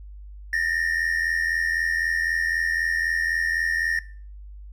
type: tone pair together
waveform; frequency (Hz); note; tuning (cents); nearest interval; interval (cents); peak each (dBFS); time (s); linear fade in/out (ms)
triangle; 1786.1 / 1870; A6 / A#6; +25 / +5; minor second; 80; -22 / -23; 0.53-3.99; 2
effects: noise-tail reverb RT60 0.4 s tail -18 dB re dry + added 50 Hz sine -38 dBFS peak until 4.72 s